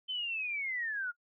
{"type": "linear sweep", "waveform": "sine", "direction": "down", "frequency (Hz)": [3090, 1400], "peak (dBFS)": -33, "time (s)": [0.08, 1.12], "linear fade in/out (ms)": 20, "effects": ["noise-tail reverb RT60 0.1 s tail -23 dB re dry"]}